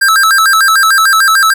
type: tone with vibrato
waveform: square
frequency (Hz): 1442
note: F#6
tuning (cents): -45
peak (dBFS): -6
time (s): 0.01-1.54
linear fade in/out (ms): 10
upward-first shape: square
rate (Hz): 6.7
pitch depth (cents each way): 170
effects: none